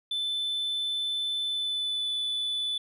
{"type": "tone with pitch glide", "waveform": "sine", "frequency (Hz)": [3520, 3482], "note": ["A7", "A7"], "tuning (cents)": [0, -19], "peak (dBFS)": -25, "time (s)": [0.11, 2.78], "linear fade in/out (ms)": 5, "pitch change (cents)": -19, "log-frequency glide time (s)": [1.44, 2.11], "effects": ["tanh soft clip ceiling -26 dBFS"]}